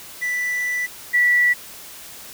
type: tone pair in turn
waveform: triangle / sine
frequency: 1975.5 / 1953.9 Hz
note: B6 / B6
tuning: 0 / -19 cents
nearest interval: unison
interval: 19 cents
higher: first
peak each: -19 / -13 dBFS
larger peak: second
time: 0.21-0.87 / 1.13-1.54 s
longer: first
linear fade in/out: 20 ms
effects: white hiss -39 dBFS RMS until 2.33 s